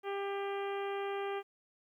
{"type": "harmonic tone", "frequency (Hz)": 397.6, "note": "G4", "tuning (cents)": 25, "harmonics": [1, 2, 3, 4, 5, 6, 7, 8], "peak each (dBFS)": [-36, -41, -45, -49, -50, -51, -53, -54], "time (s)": [0.03, 1.43], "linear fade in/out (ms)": 50, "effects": ["12-bit"]}